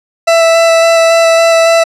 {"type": "tone with vibrato", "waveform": "40% pulse", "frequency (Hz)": 662, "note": "E5", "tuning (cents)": 7, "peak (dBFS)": -4, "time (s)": [0.27, 1.84], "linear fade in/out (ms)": 10, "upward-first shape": "square", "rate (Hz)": 3.6, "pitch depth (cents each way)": 8, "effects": ["low-pass 8000 Hz 12 dB/octave"]}